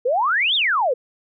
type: exponential two-way sweep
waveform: sine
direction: up then down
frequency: 460 to 3787 to 460 Hz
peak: -16 dBFS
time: 0.05-0.94 s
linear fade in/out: 10 ms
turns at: 0.55 s
effects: none